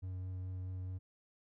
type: tone with vibrato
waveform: triangle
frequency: 92.5 Hz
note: F#2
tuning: in tune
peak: -37 dBFS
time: 0.02-0.99 s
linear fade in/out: 20 ms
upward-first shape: sine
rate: 4.7 Hz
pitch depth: 10 cents each way
effects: none